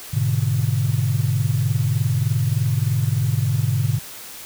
sine chord, G# diminished, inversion none, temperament equal, 103.83 / 123.47 / 146.83 Hz, G#2 / B2 / D3, 0 / 0 / 0 cents, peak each -21 / -20 / -22 dBFS, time 0.13-3.99 s, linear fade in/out 10 ms, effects tanh soft clip ceiling -8 dBFS + white hiss -37 dBFS RMS until 4.45 s

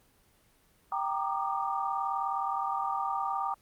sine chord, Eb major seventh, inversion first, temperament equal with one note detuned, 784 / 932.3 / 1174.7 / 1214 Hz, G5 / Bb5 / D6 / Eb6, 0 / 0 / 0 / -43 cents, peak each -33 / -34 / -36 / -35 dBFS, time 0.92-3.54 s, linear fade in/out 2 ms, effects pink hiss -65 dBFS RMS until 3.61 s + Opus 24 kbps

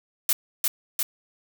blue noise with echo, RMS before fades -21 dBFS, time 0.29-0.33 s, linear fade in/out 2 ms, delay 350 ms, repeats 2, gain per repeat -2 dB, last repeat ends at 1.03 s, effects none

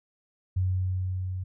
sine tone with level ramp, 92.6 Hz, F#2, 2 cents sharp, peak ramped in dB -22 to -30 dBFS, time 0.56-1.44 s, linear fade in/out 10 ms, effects none

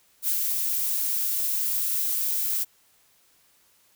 violet noise with ADSR envelope, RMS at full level -24 dBFS, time 0.22-2.65 s, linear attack 61 ms, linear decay 110 ms, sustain -2 dB, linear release 26 ms, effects white hiss -62 dBFS RMS until 3.95 s

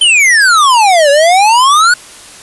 square exponential two-way sweep, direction down then up, 3136 to 554.4 to 1496 Hz, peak -5 dBFS, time 0.01-1.94 s, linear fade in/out 5 ms, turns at 1.1 s, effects white hiss -33 dBFS RMS until 2.42 s + resampled to 24000 Hz

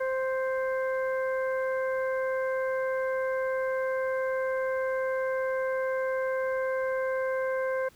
harmonic tone, 523.3 Hz, C5, in tune, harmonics 1 / 2 / 3 / 4, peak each -27 / -37 / -36 / -44 dBFS, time 0-7.89 s, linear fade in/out 10 ms, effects pink hiss -59 dBFS RMS until 7.95 s

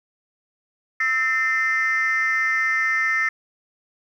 sine tone cluster, 1316 / 1804 / 2079 Hz, E6 / A6 / C7, -3 / +43 / -12 cents, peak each -26 / -20 / -21 dBFS, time 1-3.29 s, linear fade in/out 5 ms, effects tanh soft clip ceiling -13 dBFS + 9-bit

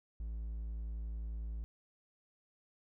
triangle tone, 55.5 Hz, A1, 16 cents sharp, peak -36 dBFS, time 0.2-1.64 s, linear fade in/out 0 ms, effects none

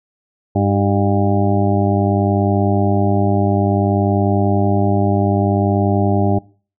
harmonic tone with a mistuned harmonic, 100.6 Hz, G2, 45 cents sharp, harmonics 1 / 2 / 3 / 4 / 6 / 7 / 8, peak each -16 / -19 / -21 / -22 / -24 / -24 / -25 dBFS, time 0.55-6.39 s, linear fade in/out 10 ms, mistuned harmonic 4, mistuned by -46 cents, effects noise-tail reverb RT60 0.4 s tail -22 dB re dry

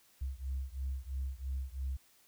sine beating tone pair, 65.3 / 68.3 Hz, C2 / C#2, -3 / -25 cents, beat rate 3 Hz, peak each -37 / -38 dBFS, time 0.21-1.97 s, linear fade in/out 10 ms, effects tanh soft clip ceiling -30 dBFS + white hiss -66 dBFS RMS until 2.27 s

